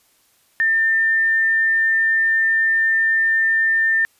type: tone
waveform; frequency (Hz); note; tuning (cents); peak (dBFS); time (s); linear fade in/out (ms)
sine; 1798; A6; +37; -14; 0.6-4.05; 0
effects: white hiss -59 dBFS RMS until 4.19 s + resampled to 32000 Hz